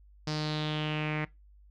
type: tone with low-pass filter sweep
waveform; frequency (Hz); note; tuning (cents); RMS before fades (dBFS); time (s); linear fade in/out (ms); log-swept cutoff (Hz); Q
sawtooth; 152.8; D#3; -31; -32; 0.27-1.25; 5; 5100 to 2100; 4.5
effects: noise-tail reverb RT60 0.2 s tail -21 dB re dry + added 50 Hz sine -54 dBFS peak until 1.7 s